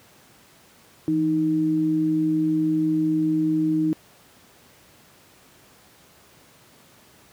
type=tone pair together; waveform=sine; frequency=164.81 / 312.4 Hz; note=E3 / D#4; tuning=0 / +7 cents; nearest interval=major seventh; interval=1107 cents; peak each=-27 / -19 dBFS; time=1.08-3.93 s; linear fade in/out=0 ms; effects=pink hiss -53 dBFS RMS until 7.32 s + high-pass 100 Hz 12 dB/octave